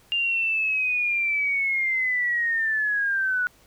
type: linear sweep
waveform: sine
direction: down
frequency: 2808 to 1460 Hz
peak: -21 dBFS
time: 0.12-3.47 s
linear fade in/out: 0 ms
effects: pink hiss -57 dBFS RMS until 3.66 s